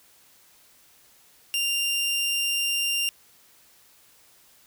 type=tone; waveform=sawtooth; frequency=2788 Hz; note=F7; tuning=4 cents flat; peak=-20 dBFS; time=1.54-3.09 s; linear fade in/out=0 ms; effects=white hiss -57 dBFS RMS until 4.66 s